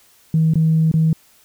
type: tone with dropouts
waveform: sine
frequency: 159.9 Hz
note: D#3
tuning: 48 cents sharp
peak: -11 dBFS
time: 0.34-1.13 s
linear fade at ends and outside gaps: 2 ms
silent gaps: 0.537-0.555 / 0.915-0.939 s
effects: tanh soft clip ceiling -7 dBFS + white hiss -53 dBFS RMS until 1.44 s